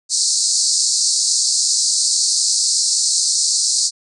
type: band-pass noise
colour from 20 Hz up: pink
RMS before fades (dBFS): -17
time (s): 0.09-3.91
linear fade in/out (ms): 50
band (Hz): 4200 to 9000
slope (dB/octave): 96
effects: none